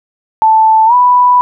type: tone with pitch glide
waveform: sine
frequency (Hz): 880 to 987.8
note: A5 to B5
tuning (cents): 0 to 0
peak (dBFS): -4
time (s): 0.42-1.41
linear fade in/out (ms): 0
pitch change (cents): +200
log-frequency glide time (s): 0.86-0.94
effects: none